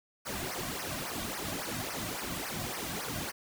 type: noise with flanger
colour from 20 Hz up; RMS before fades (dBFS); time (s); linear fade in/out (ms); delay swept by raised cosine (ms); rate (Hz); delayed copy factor
pink; -37; 0.25-3.32; 20; 0.26 to 2.36; 3.6; -1
effects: none